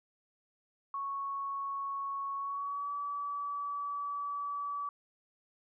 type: tone with pitch glide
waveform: sine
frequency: 1107 to 1148 Hz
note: C#6 to D6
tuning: -3 to -40 cents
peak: -34 dBFS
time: 0.94-4.89 s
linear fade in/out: 2 ms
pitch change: +63 cents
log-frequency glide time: 2.37-2.92 s
effects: none

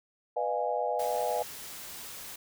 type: chord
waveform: sine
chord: F half-diminished seventh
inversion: second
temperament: equal with one note detuned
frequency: 493.9 / 608.7 / 698.5 / 830.6 Hz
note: Cb5 / Eb5 / F5 / Ab5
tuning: 0 / -38 / 0 / 0 cents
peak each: -33 dBFS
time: 0.36-1.43 s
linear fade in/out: 10 ms
type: noise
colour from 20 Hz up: white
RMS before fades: -43 dBFS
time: 0.99-2.36 s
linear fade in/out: 5 ms
effects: none

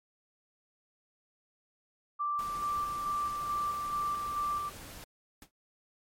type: tone with tremolo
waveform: sine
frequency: 1174.7 Hz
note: D6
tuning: in tune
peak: -29 dBFS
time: 2.19-4.7 s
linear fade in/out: 20 ms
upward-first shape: square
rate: 2.3 Hz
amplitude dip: 35%
type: noise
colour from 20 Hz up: pink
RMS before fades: -47 dBFS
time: 2.39-5.04 s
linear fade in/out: 0 ms
type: noise with exponential decay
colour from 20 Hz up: pink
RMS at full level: -46 dBFS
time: 5.42-5.51 s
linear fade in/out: 1 ms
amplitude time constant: 19 ms
effects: MP3 64 kbps

